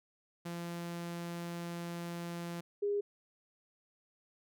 sawtooth / sine tone pair in turn, 171.5 / 407.9 Hz, F3 / G#4, -31 / -31 cents, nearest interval octave + minor third, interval 1500 cents, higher second, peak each -35 / -30 dBFS, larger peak second, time 0.45-2.61 / 2.82-3.01 s, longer first, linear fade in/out 10 ms, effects none

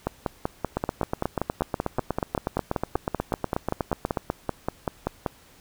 two click trains, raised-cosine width 1 ms, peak -10 / -10 dBFS, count 29 / 28, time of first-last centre 0.77-4.172 / 0.07-5.262 s, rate 8.23 / 5.2 Hz, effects pink hiss -54 dBFS RMS until 5.6 s

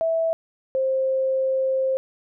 sine tone pair in turn, 655 / 528.1 Hz, E5 / C5, -11 / +16 cents, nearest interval major third, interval 373 cents, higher first, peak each -19 dBFS, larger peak neither, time 0.01-0.33 / 0.75-1.97 s, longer second, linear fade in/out 0 ms, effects none

